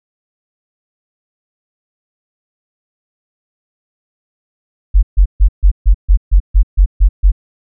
sine tone bursts, 46.13 Hz, F#1, 4 cents flat, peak -3 dBFS, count 11, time 4.94-7.319 s, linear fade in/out 20 ms, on 89 ms, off 140 ms, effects none

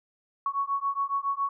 sine beating tone pair, 1108.7 / 1115.9 Hz, C#6 / C#6, 0 / +11 cents, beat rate 7.2 Hz, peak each -29 dBFS, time 0.46-1.49 s, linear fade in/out 2 ms, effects none

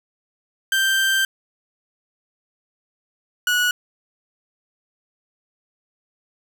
30% pulse tone pair in turn, 1568 / 1464 Hz, G6 / F#6, 0 / -19 cents, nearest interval minor second, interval 119 cents, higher first, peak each -14 dBFS, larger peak neither, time 0.72-1.25 / 3.47-3.71 s, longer first, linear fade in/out 2 ms, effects none

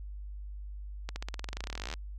accelerating click train, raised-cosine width 0.2 ms, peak -20 dBFS, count 27, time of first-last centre 1.09-1.938 s, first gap 70 ms, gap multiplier 0.93, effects added 50 Hz sine -39 dBFS peak until 2.18 s

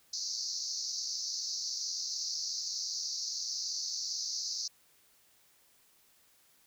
white band-pass noise, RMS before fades -37 dBFS, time 0.13-4.68 s, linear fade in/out 5 ms, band 4300 to 6300 Hz, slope 96 dB/octave, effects white hiss -66 dBFS RMS until 6.66 s

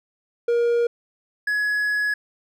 triangle tone pair in turn, 472.7 / 1684.5 Hz, A#4 / G#6, +24 / +24 cents, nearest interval octave + minor seventh, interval 2200 cents, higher second, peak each -15 / -18 dBFS, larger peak first, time 0.48-0.87 / 1.47-2.14 s, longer second, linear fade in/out 5 ms, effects none

